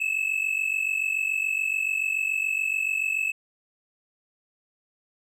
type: tone pair together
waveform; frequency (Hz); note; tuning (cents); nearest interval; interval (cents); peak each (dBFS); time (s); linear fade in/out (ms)
triangle; 2584 / 2631; E7 / E7; -35 / -4; unison; 31; -25; 0-3.32; 10
effects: none